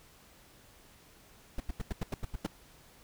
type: noise bursts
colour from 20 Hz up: brown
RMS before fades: -32 dBFS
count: 9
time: 1.58-2.466 s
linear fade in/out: 5 ms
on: 22 ms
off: 86 ms
effects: pink hiss -59 dBFS RMS until 3.03 s